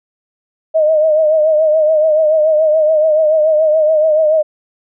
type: tone with vibrato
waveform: sine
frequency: 622.3 Hz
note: D#5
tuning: in tune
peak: -8 dBFS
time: 0.74-4.43 s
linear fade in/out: 20 ms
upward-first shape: triangle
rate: 7 Hz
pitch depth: 68 cents each way
effects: none